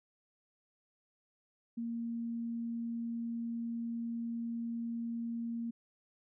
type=tone; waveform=sine; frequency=232.5 Hz; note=A#3; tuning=4 cents flat; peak=-35 dBFS; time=1.77-5.71 s; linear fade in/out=10 ms; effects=none